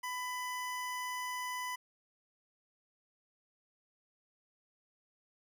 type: tone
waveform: 25% pulse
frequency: 998 Hz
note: B5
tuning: 18 cents sharp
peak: -33 dBFS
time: 0.03-1.76 s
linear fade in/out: 10 ms
effects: none